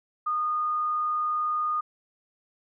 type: tone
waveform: sine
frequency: 1227 Hz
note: D#6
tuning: 25 cents flat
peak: -24 dBFS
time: 0.26-1.81 s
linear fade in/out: 10 ms
effects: none